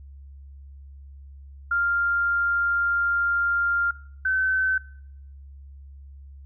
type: tone pair in turn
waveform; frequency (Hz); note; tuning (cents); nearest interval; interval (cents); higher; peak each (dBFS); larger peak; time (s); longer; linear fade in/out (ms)
sine; 1396.9 / 1528.9; F6 / G6; 0 / -44; major second; 156; second; -20; neither; 1.71-3.91 / 4.25-4.78; first; 5
effects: noise-tail reverb RT60 0.7 s tail -22 dB re dry + added 69 Hz sine -41 dBFS peak until 6.45 s